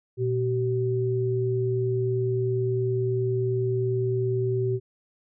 sine tone pair together, 119.7 / 382 Hz, A#2 / G4, +46 / -45 cents, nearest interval octave + minor sixth, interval 2009 cents, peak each -25 / -25 dBFS, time 0.17-4.8 s, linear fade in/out 50 ms, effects none

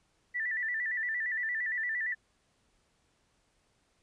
sine tone with vibrato, 1866 Hz, A#6, 1 cent sharp, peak -30 dBFS, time 0.34-2.15 s, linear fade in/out 20 ms, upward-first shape square, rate 8.7 Hz, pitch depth 83 cents each way, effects pink hiss -72 dBFS RMS until 4.02 s + resampled to 22050 Hz

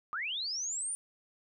sine linear sweep, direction up, 1148 to 9397 Hz, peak -33 dBFS, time 0.13-0.95 s, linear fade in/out 0 ms, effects none

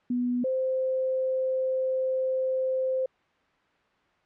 sine tone pair in turn, 245.8 / 520.8 Hz, B3 / C5, -8 / -8 cents, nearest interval octave + minor second, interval 1300 cents, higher second, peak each -24 dBFS, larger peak neither, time 0.1-0.44 / 0.44-3.06 s, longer second, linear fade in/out 5 ms, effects white hiss -65 dBFS RMS until 4.25 s + low-pass 2000 Hz 12 dB/octave

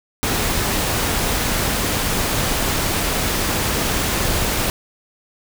pink noise, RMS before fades -20 dBFS, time 0.23-4.7 s, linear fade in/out 0 ms, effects none

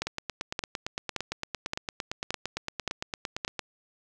two click trains, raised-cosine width 0.2 ms, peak -12 / -14 dBFS, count 7 / 32, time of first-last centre 0.02-3.449 / 0.07-3.593 s, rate 1.75 / 8.8 Hz, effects none

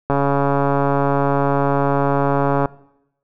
click train, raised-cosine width 1 ms, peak -4 dBFS, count 359, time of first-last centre 0.1-2.657 s, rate 140 Hz, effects noise-tail reverb RT60 0.8 s tail -20 dB re dry

